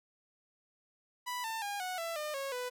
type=tone with pitch steps; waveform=sawtooth; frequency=987.8 / 895.4 / 811.7 / 735.8 / 666.9 / 604.6 / 548 / 496.8 Hz; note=B5 / A5 / G#5 / F#5 / E5 / D#5 / C#5 / B4; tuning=0 / +30 / -40 / -10 / +20 / -50 / -20 / +10 cents; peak=-32 dBFS; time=1.26-2.7 s; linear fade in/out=20 ms; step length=180 ms; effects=none